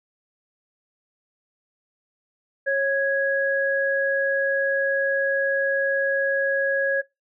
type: tone pair together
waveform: sine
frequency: 548.3 / 1661.2 Hz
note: C#5 / G#6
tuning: -19 / 0 cents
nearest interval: octave + perfect fifth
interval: 1919 cents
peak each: -22 dBFS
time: 2.66-7.02 s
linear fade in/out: 20 ms
effects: noise-tail reverb RT60 0.2 s tail -21 dB re dry